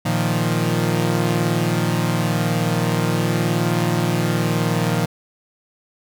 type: chord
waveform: sawtooth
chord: Bb suspended fourth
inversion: none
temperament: equal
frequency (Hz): 116.54 / 155.56 / 174.61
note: Bb2 / Eb3 / F3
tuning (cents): 0 / 0 / 0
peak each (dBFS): -18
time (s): 0.05-5.06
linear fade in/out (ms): 10
effects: none